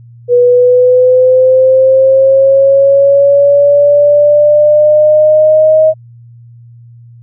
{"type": "linear sweep", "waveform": "sine", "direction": "up", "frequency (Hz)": [485.7, 631], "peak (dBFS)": -3, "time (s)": [0.28, 5.94], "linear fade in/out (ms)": 50, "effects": ["added 118 Hz sine -33 dBFS peak until 7.22 s"]}